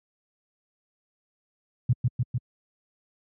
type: tone with echo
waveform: sine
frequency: 121.8 Hz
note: B2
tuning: 24 cents flat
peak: -16 dBFS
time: 1.89-1.93 s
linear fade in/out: 5 ms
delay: 150 ms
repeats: 3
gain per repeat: -2 dB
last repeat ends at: 2.38 s
effects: high-pass 80 Hz 12 dB/octave